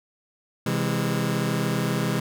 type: chord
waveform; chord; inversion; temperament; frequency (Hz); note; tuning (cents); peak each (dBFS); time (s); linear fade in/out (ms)
sawtooth; C augmented; none; just; 130.81 / 163.52 / 204.4; C3 / E3 / G#3; 0 / -14 / -27; -23; 0.66-2.2; 5
effects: none